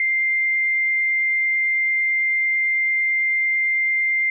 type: tone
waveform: sine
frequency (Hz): 2097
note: C7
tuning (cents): +3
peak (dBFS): -17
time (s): 0-4.3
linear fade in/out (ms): 2
effects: none